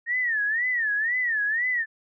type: tone with vibrato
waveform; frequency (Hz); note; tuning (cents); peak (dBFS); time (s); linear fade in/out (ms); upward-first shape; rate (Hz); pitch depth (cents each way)
sine; 1830; A#6; -32; -22; 0.06-1.86; 50; sine; 2; 170
effects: none